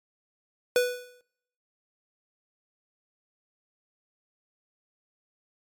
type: tone with exponential decay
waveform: square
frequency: 493.6 Hz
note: B4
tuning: 1 cent flat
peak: -18 dBFS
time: 0.76-1.21 s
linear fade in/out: 1 ms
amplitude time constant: 97 ms
effects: noise-tail reverb RT60 0.8 s tail -22 dB re dry + MP3 96 kbps